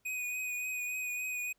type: tone with vibrato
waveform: square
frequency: 2489 Hz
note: D#7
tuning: in tune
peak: -35 dBFS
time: 0.05-1.53 s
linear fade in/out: 10 ms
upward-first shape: triangle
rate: 3.5 Hz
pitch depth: 26 cents each way
effects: pink hiss -75 dBFS RMS until 1.58 s